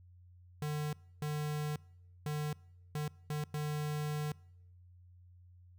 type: tone bursts at uneven times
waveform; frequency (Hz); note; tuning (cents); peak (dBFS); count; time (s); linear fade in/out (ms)
square; 150; D3; +37; -35; 6; 0.62-0.93 / 1.22-1.76 / 2.26-2.53 / 2.95-3.08 / 3.3-3.44 / 3.54-4.32; 2
effects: noise-tail reverb RT60 0.8 s tail -24 dB re dry + added 89 Hz sine -56 dBFS peak until 5.78 s